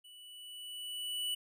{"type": "tone with level ramp", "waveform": "square", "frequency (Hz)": 2960, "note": "F#7", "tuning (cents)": 0, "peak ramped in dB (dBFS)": [-54, -33], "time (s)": [0.04, 1.35], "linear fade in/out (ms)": 10, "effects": []}